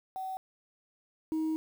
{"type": "tone pair in turn", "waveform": "sine", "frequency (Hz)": [757, 316.2], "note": ["F#5", "D#4"], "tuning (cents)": [39, 28], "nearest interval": "octave + minor third", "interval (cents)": 1511, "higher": "first", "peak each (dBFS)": [-34, -26], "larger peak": "second", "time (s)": [[0.16, 0.37], [1.32, 1.56]], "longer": "second", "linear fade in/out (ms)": 0, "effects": ["tanh soft clip ceiling -27 dBFS", "9-bit"]}